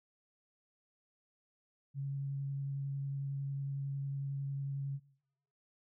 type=tone with vibrato; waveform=sine; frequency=138.59 Hz; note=C#3; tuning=in tune; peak=-35 dBFS; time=1.94-5 s; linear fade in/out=50 ms; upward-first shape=sine; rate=11 Hz; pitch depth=9 cents each way; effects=noise-tail reverb RT60 0.8 s tail -22 dB re dry